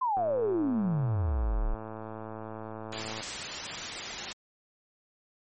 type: exponential sweep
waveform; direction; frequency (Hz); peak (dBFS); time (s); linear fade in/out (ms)
sine; down; 1062 to 30.52; -25; 0.01-1.75; 10
type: click train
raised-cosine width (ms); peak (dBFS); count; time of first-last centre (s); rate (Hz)
1; -26; 335; 0.17-3.206; 110
type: noise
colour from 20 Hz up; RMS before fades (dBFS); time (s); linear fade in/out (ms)
white; -35; 2.92-4.33; 10
effects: MP3 32 kbps